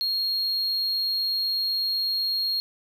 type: tone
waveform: triangle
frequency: 4264 Hz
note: C8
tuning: 32 cents sharp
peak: -22 dBFS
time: 0.01-2.6 s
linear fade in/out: 0 ms
effects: none